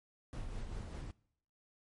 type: noise with tremolo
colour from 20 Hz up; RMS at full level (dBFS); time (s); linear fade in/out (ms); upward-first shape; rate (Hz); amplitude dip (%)
brown; -41; 0.33-1.11; 0; sine; 5.1; 35
effects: noise-tail reverb RT60 0.7 s tail -23 dB re dry + MP3 48 kbps